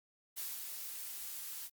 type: noise with ADSR envelope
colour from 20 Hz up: blue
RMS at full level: -40 dBFS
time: 0.36-1.7 s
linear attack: 25 ms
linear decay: 190 ms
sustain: -4 dB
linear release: 51 ms
effects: Opus 48 kbps